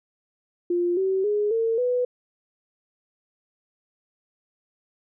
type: tone with pitch steps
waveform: sine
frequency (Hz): 350 / 381.7 / 416.2 / 453.9 / 495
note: F4 / G4 / G#4 / A#4 / B4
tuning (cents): +4 / -46 / +4 / -46 / +4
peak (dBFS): -20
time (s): 0.7-2.05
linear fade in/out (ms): 5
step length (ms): 270
effects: none